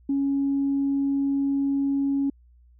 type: tone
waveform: sine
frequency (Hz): 277.2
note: C#4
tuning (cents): 0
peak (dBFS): -20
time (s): 0.09-2.3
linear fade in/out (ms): 5
effects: tanh soft clip ceiling -16 dBFS + added 60 Hz sine -52 dBFS peak until 2.79 s